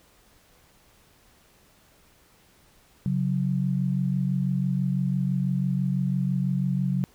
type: tone pair together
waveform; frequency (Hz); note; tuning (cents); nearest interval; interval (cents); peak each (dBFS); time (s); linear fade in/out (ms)
sine; 137.47 / 183.5; C#3 / F#3; -14 / -14; perfect fourth; 500; -25; 3.06-7.04; 0
effects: pink hiss -59 dBFS RMS until 7.14 s